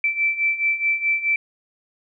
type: beating tone pair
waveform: sine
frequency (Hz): 2327 / 2331.7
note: D7 / D7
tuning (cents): -17 / -13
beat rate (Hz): 4.7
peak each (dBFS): -24 / -20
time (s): 0.04-1.36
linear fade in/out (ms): 2
effects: none